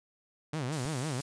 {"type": "tone with vibrato", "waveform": "sawtooth", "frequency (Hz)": 140.2, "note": "C#3", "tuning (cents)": 20, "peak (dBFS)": -28, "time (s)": [0.53, 1.21], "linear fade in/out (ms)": 5, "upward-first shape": "sine", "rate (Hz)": 6, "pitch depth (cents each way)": 240}
{"type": "high-pass noise", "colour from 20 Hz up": "pink", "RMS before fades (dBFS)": -44, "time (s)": [0.72, 1.22], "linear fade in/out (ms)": 5, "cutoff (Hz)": 4700, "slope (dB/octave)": 12}
{"type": "click", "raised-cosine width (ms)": 5, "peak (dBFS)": -32, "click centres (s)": 0.854}
{"effects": ["resampled to 22050 Hz"]}